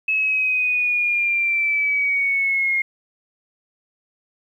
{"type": "linear sweep", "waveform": "sine", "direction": "down", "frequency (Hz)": [2589, 2135], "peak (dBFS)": -17, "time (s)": [0.08, 2.82], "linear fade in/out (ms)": 5, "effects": ["9-bit"]}